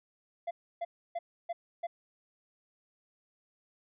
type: tone bursts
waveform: triangle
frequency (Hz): 684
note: F5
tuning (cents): -36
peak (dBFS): -30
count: 5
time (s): 0.47-1.87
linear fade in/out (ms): 10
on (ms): 40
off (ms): 300
effects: resampled to 8000 Hz